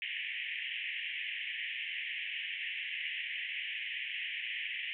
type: band-pass noise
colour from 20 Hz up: white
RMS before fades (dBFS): -39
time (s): 0.02-4.93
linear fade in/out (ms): 0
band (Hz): 1800 to 3100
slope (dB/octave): 96
effects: none